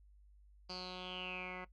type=tone with low-pass filter sweep; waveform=10% pulse; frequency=182.7 Hz; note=F#3; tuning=22 cents flat; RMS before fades=-45 dBFS; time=0.69-1.65 s; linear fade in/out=10 ms; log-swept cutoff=4800 to 1900 Hz; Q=9.8; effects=noise-tail reverb RT60 0.1 s tail -18 dB re dry + added 50 Hz sine -60 dBFS peak until 1.72 s